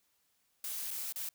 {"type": "noise with dropouts", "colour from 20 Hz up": "blue", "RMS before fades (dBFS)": -39, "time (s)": [0.64, 1.29], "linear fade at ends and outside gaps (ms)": 2, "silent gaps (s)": [[0.907, 0.911], [1.124, 1.159]], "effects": ["white hiss -75 dBFS RMS until 1.34 s"]}